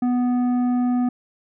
sine tone with tanh clipping, 246.9 Hz, B3, in tune, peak -19 dBFS, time 0.02-1.09 s, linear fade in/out 5 ms, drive 9 dB, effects none

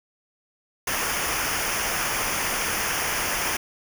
pink noise with comb filter, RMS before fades -26 dBFS, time 0.87-3.57 s, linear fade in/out 5 ms, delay 0.25 ms, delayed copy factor -0.75, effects none

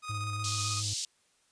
sawtooth tone with tremolo, 1244.5 Hz, D#6, in tune, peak -31 dBFS, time 0.02-0.83 s, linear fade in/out 50 ms, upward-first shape square, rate 16 Hz, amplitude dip 35%
triangle tone with vibrato, 103.83 Hz, G#2, in tune, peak -32 dBFS, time 0.09-0.94 s, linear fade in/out 10 ms, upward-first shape triangle, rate 7.1 Hz, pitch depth 36 cents each way
white band-pass noise, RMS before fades -35 dBFS, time 0.44-1.05 s, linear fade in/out 2 ms, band 3700 to 7300 Hz, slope 24 dB/octave
effects white hiss -69 dBFS RMS until 1.51 s + resampled to 22050 Hz

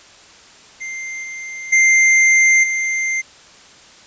square tone with level steps, 2093 Hz, C7, in tune, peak -26 / -28 / -10 / -18 dBFS, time 0.8-3.22 s, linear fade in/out 20 ms, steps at 1.23 / 1.72 / 2.63 s, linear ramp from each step 10 ms, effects white hiss -44 dBFS RMS until 4.06 s + resampled to 16000 Hz

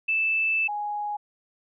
sine tone pair in turn, 2637 / 830.6 Hz, E7 / G#5, 0 / 0 cents, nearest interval octave + minor sixth, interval 2000 cents, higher first, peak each -21 / -27 dBFS, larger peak first, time 0.08-0.68 / 0.68-1.17 s, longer first, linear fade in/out 10 ms, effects none

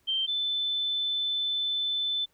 sine tone pair in turn, 3136 / 3520 Hz, G7 / A7, 0 / 0 cents, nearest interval major second, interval 200 cents, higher second, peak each -25 / -26 dBFS, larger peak first, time 0.07-0.27 / 0.27-2.26 s, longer second, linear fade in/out 20 ms, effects pink hiss -69 dBFS RMS until 2.33 s

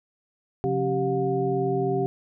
sine tone cluster, 135.8 / 178.9 / 274.8 / 389.3 / 717 Hz, C#3 / F3 / C#4 / G4 / F5, -35 / +42 / -15 / -12 / +45 cents, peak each -29 / -33 / -32 / -24 / -30 dBFS, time 0.64-2.06 s, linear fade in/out 0 ms, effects none

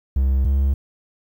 triangle tone pair in turn, 66.5 / 68.61 Hz, C2 / C#2, +29 / -17 cents, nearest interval minor second, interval 54 cents, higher second, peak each -13 dBFS, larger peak neither, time 0.16-0.45 / 0.45-0.74 s, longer neither, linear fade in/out 5 ms, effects 9-bit

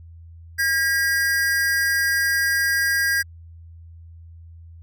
square tone pair together, 1622.3 / 1933 Hz, G#6 / B6, -41 / -38 cents, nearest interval minor third, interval 303 cents, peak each -20 / -25 dBFS, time 0.58-3.23 s, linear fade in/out 20 ms, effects added 83 Hz sine -40 dBFS peak until 4.82 s

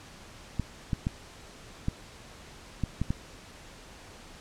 clicks, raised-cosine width 5 ms, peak -15 dBFS, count 7, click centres 0.597 / 0.932 / 1.069 / 1.884 / 2.837 / 3.016 / 3.105 s, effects pink hiss -49 dBFS RMS until 4.4 s + low-pass 8000 Hz 12 dB/octave

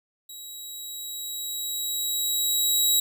15% pulse tone with level ramp, 3864 Hz, B7, 39 cents flat, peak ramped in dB -32 to -11 dBFS, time 0.29-3 s, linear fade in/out 5 ms, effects none

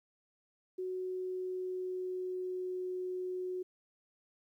sine tone with pitch glide, 370 to 366.6 Hz, F#4 to F#4, 0 to -16 cents, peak -35 dBFS, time 0.78-3.63 s, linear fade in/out 10 ms, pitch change -16 cents, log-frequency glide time 0.95-2.9 s, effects 12-bit

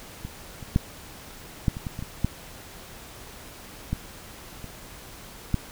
clicks, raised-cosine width 5 ms, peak -21 / -29 / -7 / -8 / -21 / -18 / -21 / -21 / -9 / -13 / -24 / -9 dBFS, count 12, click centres 0.25 / 0.627 / 0.761 / 1.682 / 1.769 / 1.868 / 1.991 / 2.025 / 2.246 / 3.93 / 4.643 / 5.543 s, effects pink hiss -44 dBFS RMS until 5.71 s

